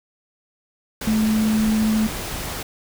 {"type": "tone in noise", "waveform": "sine", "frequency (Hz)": 217.5, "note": "A3", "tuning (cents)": -20, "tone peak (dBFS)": -16, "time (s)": [1.07, 2.07], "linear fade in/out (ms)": 5, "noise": "pink", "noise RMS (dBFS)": -29, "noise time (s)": [1.01, 2.63], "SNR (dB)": 10, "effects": []}